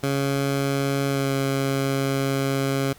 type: tone with pitch glide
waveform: 15% pulse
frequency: 138.59 to 136.6 Hz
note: C#3 to C#3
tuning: 0 to -25 cents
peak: -15 dBFS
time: 0.03-2.93 s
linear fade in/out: 5 ms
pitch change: -25 cents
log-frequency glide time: 1.07-1.31 s
effects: pink hiss -50 dBFS RMS until 2.98 s